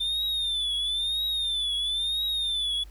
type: tone with vibrato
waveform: triangle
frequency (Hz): 3579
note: A7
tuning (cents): +29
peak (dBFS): -24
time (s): 0-2.84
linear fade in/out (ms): 10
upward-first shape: triangle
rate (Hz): 1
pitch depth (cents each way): 120
effects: added 50 Hz sine -43 dBFS peak until 2.9 s + pink hiss -59 dBFS RMS until 2.9 s